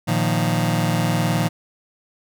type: chord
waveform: sawtooth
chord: Bb suspended fourth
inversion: none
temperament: just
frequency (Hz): 116.54 / 155.39 / 174.81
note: Bb2 / Eb3 / F3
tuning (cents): 0 / -2 / +2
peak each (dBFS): -18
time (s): 0.07-1.49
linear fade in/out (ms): 20
effects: none